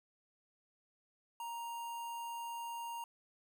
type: tone with notch filter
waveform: square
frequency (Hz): 935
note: A#5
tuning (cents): +5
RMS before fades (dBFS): -43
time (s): 1.4-3.04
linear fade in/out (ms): 2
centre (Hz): 4400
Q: 1.4
effects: none